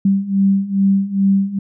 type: beating tone pair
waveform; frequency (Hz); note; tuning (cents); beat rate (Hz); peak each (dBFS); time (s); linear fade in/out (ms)
sine; 194.4 / 196.8; G3 / G3; -14 / +7; 2.4; -17 / -14; 0.05-1.59; 5
effects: none